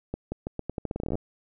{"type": "accelerating click train", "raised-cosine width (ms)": 2, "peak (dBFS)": -17, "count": 18, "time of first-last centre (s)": [0.14, 1.154], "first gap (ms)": 180, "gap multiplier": 0.83, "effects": []}